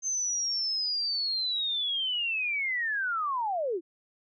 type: linear sweep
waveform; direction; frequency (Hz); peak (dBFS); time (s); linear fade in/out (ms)
sine; down; 6300 to 311.1; -27; 0.02-3.81; 50
effects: none